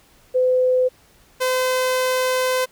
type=tone pair in turn; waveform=sine / sawtooth; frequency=508 / 511.8 Hz; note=B4 / C5; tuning=+49 / -38 cents; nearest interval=unison; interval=13 cents; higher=second; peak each=-14 dBFS; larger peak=neither; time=0.34-0.89 / 1.4-2.66 s; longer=second; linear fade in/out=20 ms; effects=pink hiss -54 dBFS RMS until 2.71 s